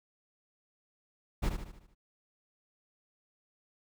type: noise with echo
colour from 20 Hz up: brown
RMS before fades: -28 dBFS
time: 1.42-1.5 s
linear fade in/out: 20 ms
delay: 75 ms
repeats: 6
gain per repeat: -6 dB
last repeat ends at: 1.95 s
effects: none